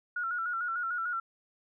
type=tone with vibrato; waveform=sine; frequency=1396.9 Hz; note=F6; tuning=in tune; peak=-30 dBFS; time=0.16-1.2 s; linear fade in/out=5 ms; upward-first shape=square; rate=6.7 Hz; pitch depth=60 cents each way; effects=none